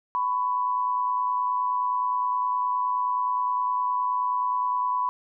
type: tone pair together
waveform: sine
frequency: 999.1 / 1108.7 Hz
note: B5 / C#6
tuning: +20 / 0 cents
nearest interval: major second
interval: 180 cents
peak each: -23 / -31 dBFS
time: 0.15-5.09 s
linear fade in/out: 0 ms
effects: none